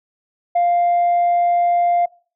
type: tone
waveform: sine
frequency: 698.5 Hz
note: F5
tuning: in tune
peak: -11 dBFS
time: 0.55-2.06 s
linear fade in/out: 10 ms
effects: noise-tail reverb RT60 0.4 s tail -24 dB re dry + tanh soft clip ceiling -11 dBFS